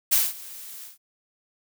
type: noise with ADSR envelope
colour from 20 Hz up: blue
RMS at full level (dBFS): -18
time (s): 0.11-0.98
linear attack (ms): 18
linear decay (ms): 200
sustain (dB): -22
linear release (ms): 150
effects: none